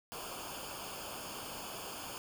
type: noise with comb filter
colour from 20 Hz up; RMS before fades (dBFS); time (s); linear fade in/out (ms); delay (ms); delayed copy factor
pink; -44; 0.12-2.18; 0; 0.51; -0.8
effects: none